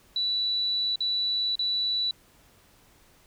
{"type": "tone with dropouts", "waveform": "sine", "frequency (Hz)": 3951, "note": "B7", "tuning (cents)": 0, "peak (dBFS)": -24, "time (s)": [0.16, 2.11], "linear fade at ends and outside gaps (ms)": 2, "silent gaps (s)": [[0.958, 1.005], [1.555, 1.592]], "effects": ["pink hiss -59 dBFS RMS until 3.26 s"]}